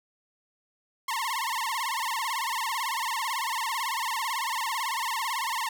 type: tone with vibrato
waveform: sawtooth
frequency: 987.8 Hz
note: B5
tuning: in tune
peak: -24 dBFS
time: 1.08-5.69 s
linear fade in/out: 5 ms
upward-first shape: sine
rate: 18 Hz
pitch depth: 190 cents each way
effects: none